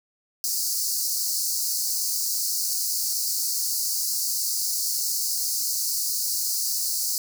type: high-pass noise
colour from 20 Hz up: pink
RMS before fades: -26 dBFS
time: 0.44-7.18 s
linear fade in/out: 0 ms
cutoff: 4400 Hz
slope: 96 dB/octave
effects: none